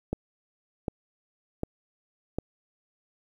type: click train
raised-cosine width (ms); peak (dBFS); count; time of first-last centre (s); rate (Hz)
2; -15; 4; 0.13-2.386; 1.33
effects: 9-bit